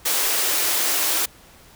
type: high-pass noise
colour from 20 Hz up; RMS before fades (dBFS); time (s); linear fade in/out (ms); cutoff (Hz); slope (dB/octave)
white; -21; 0.05-1.26; 10; 280; 96
effects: pink hiss -49 dBFS RMS until 1.75 s